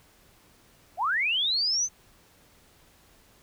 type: linear sweep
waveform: sine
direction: up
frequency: 622.3 to 6300 Hz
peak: -23 dBFS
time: 0.97-1.89 s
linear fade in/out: 50 ms
effects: pink hiss -59 dBFS RMS until 3.42 s